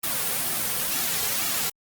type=noise with flanger; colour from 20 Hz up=white; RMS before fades=-26 dBFS; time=0.03-1.7 s; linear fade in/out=10 ms; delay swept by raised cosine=1.9 to 3.3 ms; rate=2.1 Hz; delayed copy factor=-0.65; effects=Opus 32 kbps